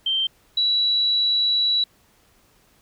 sine tone pair in turn, 3136 / 3923 Hz, G7 / B7, 0 / -12 cents, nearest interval major third, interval 388 cents, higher second, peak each -19 / -17 dBFS, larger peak second, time 0.06-0.27 / 0.57-1.84 s, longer second, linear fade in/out 5 ms, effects pink hiss -59 dBFS RMS until 2.81 s

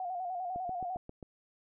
sine tone with vibrato, 725 Hz, F#5, 35 cents flat, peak -34 dBFS, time 0-0.97 s, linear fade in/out 2 ms, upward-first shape square, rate 10 Hz, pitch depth 55 cents each way
click train, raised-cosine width 2 ms, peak -31 dBFS, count 6, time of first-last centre 0.56-1.228 s, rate 7.49 Hz
effects none

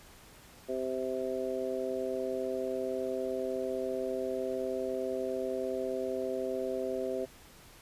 harmonic tone, 130 Hz, C3, 11 cents flat, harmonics 2 / 3 / 4 / 5, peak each -40 / -35 / -36 / -38 dBFS, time 0.68-7.26 s, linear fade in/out 20 ms, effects pink hiss -55 dBFS RMS until 7.81 s + resampled to 32000 Hz

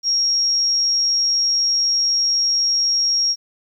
sine tone, 5588 Hz, F8, in tune, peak -15 dBFS, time 0.03-3.36 s, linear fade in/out 50 ms, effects 9-bit

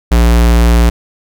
square tone, 58.4 Hz, A#1, 4 cents sharp, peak -6 dBFS, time 0.11-0.9 s, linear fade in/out 10 ms, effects none

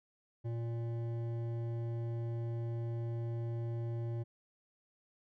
sine tone with hard clipping, 116.54 Hz, A#2, in tune, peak -37 dBFS, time 0.44-4.24 s, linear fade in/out 20 ms, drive 11 dB, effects none

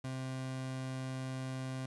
30% pulse tone, 130.81 Hz, C3, in tune, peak -35 dBFS, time 0.04-1.86 s, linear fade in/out 5 ms, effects resampled to 24000 Hz + 11-bit

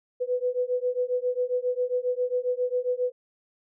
sine beating tone pair, 493.9 / 501.3 Hz, B4 / B4, 0 / +26 cents, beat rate 7.4 Hz, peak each -27 dBFS, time 0.2-3.12 s, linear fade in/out 20 ms, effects none

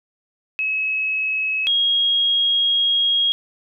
sine tone pair in turn, 2571 / 3276 Hz, E7 / G#7, -44 / -24 cents, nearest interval major third, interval 420 cents, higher second, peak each -19 / -15 dBFS, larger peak second, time 0.59-1.67 / 1.67-3.32 s, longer second, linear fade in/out 0 ms, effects none

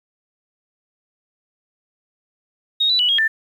sine tone with pitch steps, 3744 / 3961 / 2949 / 3264 / 1777 Hz, A#7 / B7 / F#7 / G#7 / A6, +7 / +4 / -6 / -31 / +17 cents, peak -14 dBFS, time 2.8-3.28 s, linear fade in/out 10 ms, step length 96 ms, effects 8-bit

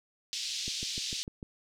white band-pass noise, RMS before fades -36 dBFS, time 0.33-1.23 s, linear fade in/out 0 ms, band 3100 to 5700 Hz, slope 24 dB/octave
click train, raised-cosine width 3 ms, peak -28 dBFS, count 6, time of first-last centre 0.68-1.429 s, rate 6.68 Hz
effects none

